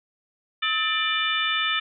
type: harmonic tone with a mistuned harmonic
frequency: 593 Hz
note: D5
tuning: 17 cents sharp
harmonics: 2 / 3 / 4 / 5 / 6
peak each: -28 / -28 / -28 / -28 / -28 dBFS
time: 0.62-1.8 s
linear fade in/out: 10 ms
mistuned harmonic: 2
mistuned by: +140 cents
effects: none